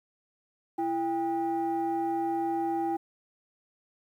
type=tone pair together; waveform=sine; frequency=334.5 / 797.4 Hz; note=E4 / G5; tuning=+25 / +29 cents; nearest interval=octave + minor third; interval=1504 cents; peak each=-28 dBFS; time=0.78-2.97 s; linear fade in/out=10 ms; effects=tanh soft clip ceiling -22 dBFS + 10-bit